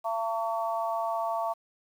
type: harmonic tone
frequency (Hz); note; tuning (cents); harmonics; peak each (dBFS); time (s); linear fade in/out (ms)
225.9; A3; +46; 3 / 4 / 5; -30 / -32 / -34; 0.04-1.54; 20
effects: 9-bit